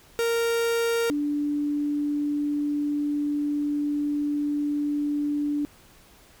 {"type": "tone pair in turn", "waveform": ["45% pulse", "sine"], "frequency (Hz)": [464.1, 292.4], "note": ["A#4", "D4"], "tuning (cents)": [-8, -7], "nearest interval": "minor sixth", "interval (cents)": 799, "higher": "first", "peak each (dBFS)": [-22, -23], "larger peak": "first", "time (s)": [[0.19, 1.1], [1.1, 5.65]], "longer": "second", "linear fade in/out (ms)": 0, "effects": ["pink hiss -54 dBFS RMS until 6.4 s"]}